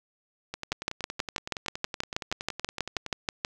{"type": "two click trains", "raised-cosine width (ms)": 0.2, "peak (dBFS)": [-10, -17], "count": [18, 28], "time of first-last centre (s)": [[0.72, 3.449], [0.54, 3.063]], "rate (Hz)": [6.23, 10.7], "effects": []}